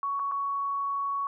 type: tone with dropouts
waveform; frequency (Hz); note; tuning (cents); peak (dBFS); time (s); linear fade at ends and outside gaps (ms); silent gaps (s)
sine; 1117; C#6; +13; -27; 0.03-1.27; 1; 0.194-0.197 / 0.314-0.319
effects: none